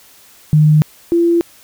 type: tone pair in turn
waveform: sine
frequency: 152.6 / 340.3 Hz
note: D#3 / F4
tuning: -33 / -45 cents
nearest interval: octave + major second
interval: 1388 cents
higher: second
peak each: -6 / -9 dBFS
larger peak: first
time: 0.53-0.82 / 1.12-1.41 s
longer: neither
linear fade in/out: 0 ms
effects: white hiss -45 dBFS RMS until 1.63 s